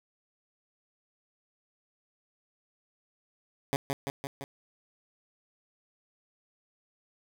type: tone with echo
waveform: 10% pulse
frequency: 138.59 Hz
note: C#3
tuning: in tune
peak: -18 dBFS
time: 3.73-3.76 s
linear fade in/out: 0 ms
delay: 170 ms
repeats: 4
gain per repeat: -3 dB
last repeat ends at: 4.44 s
effects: none